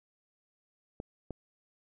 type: clicks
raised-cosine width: 2 ms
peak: -25 dBFS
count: 2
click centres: 1.001 / 1.307 s
effects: none